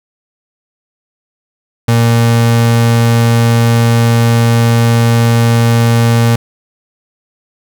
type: tone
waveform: 35% pulse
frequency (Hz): 116.54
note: A#2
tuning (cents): 0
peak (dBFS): -5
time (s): 1.88-6.36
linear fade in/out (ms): 5
effects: none